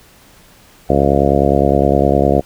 harmonic tone, 69.8 Hz, C#2, 13 cents sharp, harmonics 1 / 2 / 3 / 4 / 5 / 6 / 7 / 8 / 9 / 10, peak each -19 / -19 / -19 / -19 / -19 / -19 / -19 / -19 / -19 / -19 dBFS, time 0.89-2.41 s, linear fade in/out 10 ms, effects pink hiss -46 dBFS RMS until 2.45 s

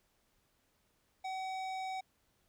sine tone with hard clipping, 757 Hz, F#5, 39 cents sharp, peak -39 dBFS, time 1.24-2.01 s, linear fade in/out 10 ms, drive 14 dB, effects pink hiss -75 dBFS RMS until 2.48 s

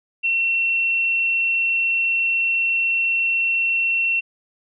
sine tone, 2714 Hz, E7, 50 cents sharp, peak -17 dBFS, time 0.23-4.21 s, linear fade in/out 20 ms, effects none

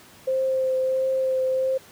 sine tone with vibrato, 523.3 Hz, C5, in tune, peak -20 dBFS, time 0.27-1.78 s, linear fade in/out 10 ms, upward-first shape triangle, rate 1.5 Hz, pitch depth 15 cents each way, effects pink hiss -49 dBFS RMS until 1.91 s + high-pass 100 Hz 12 dB/octave

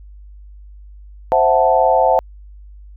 sine chord, F# half-diminished seventh, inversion second, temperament equal, 523.3 / 659.3 / 740 / 880 Hz, C5 / E5 / F#5 / A5, 0 / 0 / 0 / 0 cents, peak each -16 dBFS, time 1.32-2.19 s, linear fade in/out 0 ms, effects added 50 Hz sine -36 dBFS peak until 2.96 s

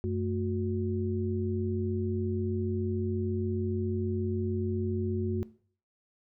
sine tone cluster, 94.8 / 221.4 / 364.6 Hz, F#2 / A3 / F#4, +43 / +11 / -25 cents, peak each -31 / -35 / -33 dBFS, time 0.04-5.43 s, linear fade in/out 0 ms, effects noise-tail reverb RT60 0.5 s tail -18 dB re dry

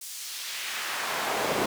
brown noise with high-pass filter sweep, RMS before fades -31 dBFS, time 0.01-1.66 s, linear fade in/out 5 ms, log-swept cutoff 7200 to 380 Hz, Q 0.9, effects none

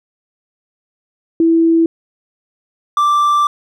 sine / triangle tone pair in turn, 329.6 / 1174.6 Hz, E4 / D6, 0 / 0 cents, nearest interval octave + minor seventh, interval 2200 cents, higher second, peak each -8 dBFS, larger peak neither, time 1.4-1.86 / 2.97-3.47 s, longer second, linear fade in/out 2 ms, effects none

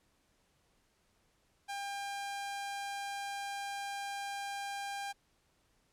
sawtooth tone, 800 Hz, G5, 35 cents sharp, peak -34 dBFS, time 1.68-5.13 s, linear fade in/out 20 ms, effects pink hiss -73 dBFS RMS until 5.92 s + low-pass 11000 Hz 12 dB/octave

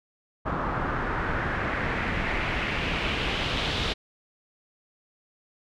pink noise with low-pass filter sweep, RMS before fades -28 dBFS, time 0.45-3.94 s, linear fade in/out 20 ms, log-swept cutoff 1200 to 3700 Hz, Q 2.4, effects none

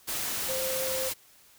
sine tone in noise, 523.3 Hz, C5, in tune, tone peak -31 dBFS, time 0.48-1.1 s, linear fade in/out 20 ms, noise white, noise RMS -32 dBFS, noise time 0.07-1.14 s, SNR -2 dB, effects white hiss -58 dBFS RMS until 1.58 s

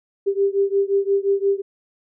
sine beating tone pair, 393.7 / 399.4 Hz, G4 / G4, +8 / +32 cents, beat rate 5.7 Hz, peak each -19 / -20 dBFS, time 0.26-1.62 s, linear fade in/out 20 ms, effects none

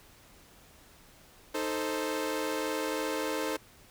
sawtooth chord, A diminished, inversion second, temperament equal, 311.1 / 440 / 523.3 Hz, Eb4 / A4 / C5, 0 / 0 / 0 cents, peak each -31 dBFS, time 1.54-3.57 s, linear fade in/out 10 ms, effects pink hiss -57 dBFS RMS until 3.9 s

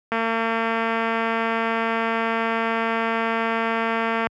click train, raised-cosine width 0.5 ms, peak -9 dBFS, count 943, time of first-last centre 0.12-4.27 s, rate 227 Hz, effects high-pass 80 Hz 12 dB/octave

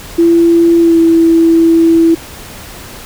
sine tone with pitch glide, 337.1 to 330.2 Hz, E4 to E4, +39 to +3 cents, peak -4 dBFS, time 0.18-2.15 s, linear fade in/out 10 ms, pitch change -36 cents, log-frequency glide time 0.79-0.98 s, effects pink hiss -30 dBFS RMS until 3.05 s

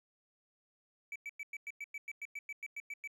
triangle tone bursts, 2299 Hz, D7, 37 cents flat, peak -38 dBFS, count 15, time 1.12-3.075 s, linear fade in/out 2 ms, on 37 ms, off 100 ms, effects none

